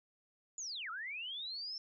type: linear two-way sweep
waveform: sine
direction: down then up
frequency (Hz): 7050 to 1249 to 5410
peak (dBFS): -40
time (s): 0.58-1.78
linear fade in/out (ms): 2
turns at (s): 0.9
effects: none